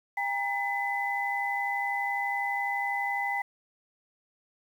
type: tone cluster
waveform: sine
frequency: 803 / 935 / 2009 Hz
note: G5 / A#5 / B6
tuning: +41 / +5 / +29 cents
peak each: -31 / -37 / -30 dBFS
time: 0.17-3.42 s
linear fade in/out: 5 ms
effects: 9-bit